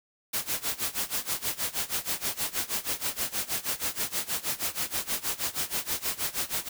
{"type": "noise with tremolo", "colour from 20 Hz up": "white", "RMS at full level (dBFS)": -28, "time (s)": [0.33, 6.69], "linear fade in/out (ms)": 10, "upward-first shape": "sine", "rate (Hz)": 6.3, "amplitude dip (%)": 90, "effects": []}